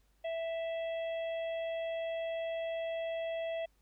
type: harmonic tone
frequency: 659.3 Hz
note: E5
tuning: in tune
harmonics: 1 / 3 / 4 / 5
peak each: -34 / -49 / -50 / -52 dBFS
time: 0.24-3.66 s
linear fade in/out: 10 ms
effects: added 50 Hz sine -67 dBFS peak until 3.81 s + pink hiss -75 dBFS RMS until 3.81 s